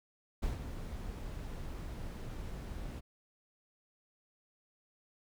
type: noise with ADSR envelope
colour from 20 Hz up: brown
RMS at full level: -34 dBFS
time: 0.42-3.01 s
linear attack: 13 ms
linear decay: 140 ms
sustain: -8 dB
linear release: 26 ms
effects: none